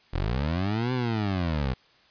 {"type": "linear two-way sweep", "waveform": "20% pulse", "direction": "up then down", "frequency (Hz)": [38.85, 129.4, 61.1], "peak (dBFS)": -20, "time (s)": [0.13, 1.74], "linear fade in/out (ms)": 10, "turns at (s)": 0.93, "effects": ["white hiss -59 dBFS RMS until 2.1 s", "resampled to 11025 Hz"]}